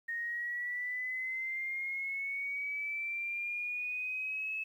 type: linear sweep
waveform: sine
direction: up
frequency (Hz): 1851 to 2600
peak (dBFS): -34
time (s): 0.08-4.64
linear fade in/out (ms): 10
effects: 11-bit